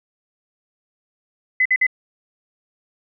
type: tone bursts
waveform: sine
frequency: 2022 Hz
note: B6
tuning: 40 cents sharp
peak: -13 dBFS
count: 3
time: 1.6-1.867 s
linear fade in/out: 5 ms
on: 55 ms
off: 51 ms
effects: none